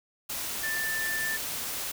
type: tone in noise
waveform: sine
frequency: 1771 Hz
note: A6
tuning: 11 cents sharp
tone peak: -29 dBFS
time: 0.63-1.37 s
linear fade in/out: 10 ms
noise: white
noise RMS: -34 dBFS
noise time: 0.29-1.92 s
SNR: +2 dB
effects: none